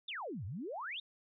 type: exponential two-way sweep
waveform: sine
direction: down then up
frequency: 3820 to 85.6 to 3820 Hz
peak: -39 dBFS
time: 0.08-1 s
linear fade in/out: 5 ms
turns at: 0.45 s
effects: none